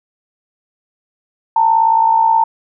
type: tone with amplitude modulation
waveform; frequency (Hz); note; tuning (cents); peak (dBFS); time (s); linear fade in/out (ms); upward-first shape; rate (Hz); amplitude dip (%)
sine; 900; A5; +39; -6; 1.56-2.44; 5; sine; 58.8; 60
effects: none